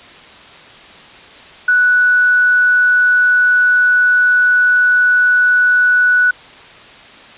sine tone with quantisation, 1478 Hz, F#6, 2 cents flat, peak -8 dBFS, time 1.68-6.31 s, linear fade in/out 5 ms, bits 6, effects white hiss -38 dBFS RMS until 7.37 s + resampled to 8000 Hz

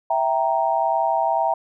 sine chord, E diminished, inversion none, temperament equal with one note detuned, 659.3 / 781.3 / 932.3 Hz, E5 / G5 / Bb5, 0 / -6 / 0 cents, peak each -22 dBFS, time 0.1-1.54 s, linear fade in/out 5 ms, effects none

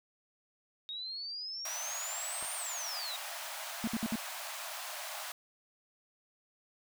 sine exponential two-way sweep, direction up then down, 3729 to 9100 to 3729 Hz, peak -38 dBFS, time 0.89-3.16 s, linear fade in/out 0 ms, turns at 2.54 s
pink high-pass noise, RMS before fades -42 dBFS, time 1.65-5.32 s, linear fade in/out 2 ms, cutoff 590 Hz, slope 96 dB/octave
clicks, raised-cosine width 1 ms, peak -34 / -44 dBFS, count 2, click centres 2.426 / 2.446 s
triangle tone bursts, 225.3 Hz, A3, 41 cents sharp, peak -28 dBFS, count 4, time 3.84-4.156 s, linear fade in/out 0 ms, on 34 ms, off 60 ms
effects none

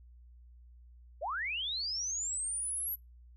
sine linear sweep, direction up, 493.9 to 11840 Hz, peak -33 dBFS, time 1.21-2.96 s, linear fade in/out 20 ms, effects noise-tail reverb RT60 0.2 s tail -26 dB re dry + added 60 Hz sine -53 dBFS peak until 3.36 s

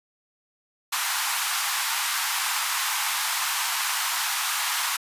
pink high-pass noise, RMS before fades -26 dBFS, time 0.92-4.97 s, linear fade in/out 10 ms, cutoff 850 Hz, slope 48 dB/octave, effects resampled to 32000 Hz

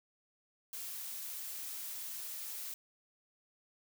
blue noise, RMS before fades -43 dBFS, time 0.73-2.74 s, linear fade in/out 2 ms, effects none

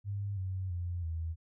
sine tone with pitch steps, 100.6 / 93.86 / 87.58 / 81.71 Hz, G2 / F#2 / F2 / E2, +45 / +25 / +5 / -15 cents, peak -33 dBFS, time 0.04-1.36 s, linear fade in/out 50 ms, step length 330 ms, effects none

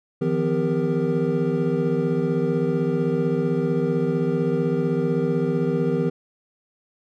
triangle tone cluster, 156.5 / 172.2 / 252.7 / 397 / 468 Hz, D#3 / F3 / B3 / G4 / A#4, +10 / -24 / +40 / +22 / +7 cents, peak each -24 dBFS, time 0.21-6.1 s, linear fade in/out 10 ms, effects none

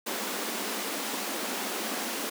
pink high-pass noise, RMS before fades -33 dBFS, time 0.06-2.3 s, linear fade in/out 10 ms, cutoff 200 Hz, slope 96 dB/octave, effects none

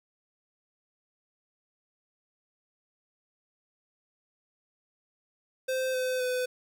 square tone with pitch steps, 519 / 511 / 503.1 Hz, C5 / C5 / B4, -14 / -41 / +32 cents, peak -28 dBFS, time 5.68-6.46 s, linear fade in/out 10 ms, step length 260 ms, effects 10-bit

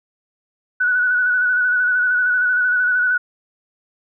sine tone with vibrato, 1480 Hz, F#6, in tune, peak -14 dBFS, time 0.8-3.18 s, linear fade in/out 10 ms, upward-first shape square, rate 13 Hz, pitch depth 26 cents each way, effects none

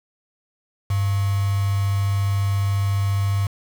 sine tone with quantisation, 99.2 Hz, G2, 21 cents sharp, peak -18 dBFS, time 0.9-3.47 s, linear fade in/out 5 ms, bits 5, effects none

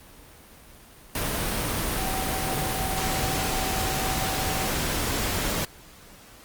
sine tone in noise, 762 Hz, G5, 49 cents flat, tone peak -32 dBFS, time 1.97-4.68 s, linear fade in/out 2 ms, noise pink, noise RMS -27 dBFS, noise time 1.15-5.65 s, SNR -8 dB, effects pink hiss -49 dBFS RMS until 6.44 s + Opus 32 kbps

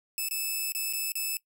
5% pulse tone with dropouts, 2613 Hz, E7, 16 cents flat, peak -20 dBFS, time 0.18-1.37 s, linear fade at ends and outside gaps 1 ms, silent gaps 0.286-0.31 / 0.721-0.749 / 0.928-0.934 / 1.12-1.154 s, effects noise-tail reverb RT60 0.1 s tail -20 dB re dry

